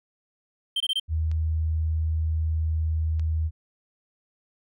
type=tone bursts; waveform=triangle; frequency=3136 Hz; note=G7; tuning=in tune; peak=-21 dBFS; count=4; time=0.76-0.998 s; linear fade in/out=5 ms; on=43 ms; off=22 ms
type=tone; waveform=sine; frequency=79.5 Hz; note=D#2; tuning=38 cents sharp; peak=-22 dBFS; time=1.08-3.51 s; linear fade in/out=50 ms
type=clicks; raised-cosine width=0.2 ms; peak=-29 dBFS; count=2; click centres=1.315 / 3.196 s
effects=none